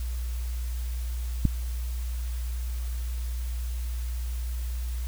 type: click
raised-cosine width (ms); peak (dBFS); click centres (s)
5; -9; 1.453
effects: added 60 Hz sine -28 dBFS peak until 5.07 s + white hiss -47 dBFS RMS until 5.07 s